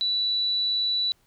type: tone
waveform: sine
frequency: 3951 Hz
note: B7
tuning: in tune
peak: -22 dBFS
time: 0.01-1.12 s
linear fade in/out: 0 ms
effects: pink hiss -65 dBFS RMS until 1.26 s